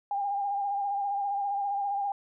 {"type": "tone with vibrato", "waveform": "sine", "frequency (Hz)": 803, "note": "G5", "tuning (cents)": 41, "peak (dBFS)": -27, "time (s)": [0.11, 2.12], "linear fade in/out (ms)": 2, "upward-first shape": "triangle", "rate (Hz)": 15, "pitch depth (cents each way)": 45, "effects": []}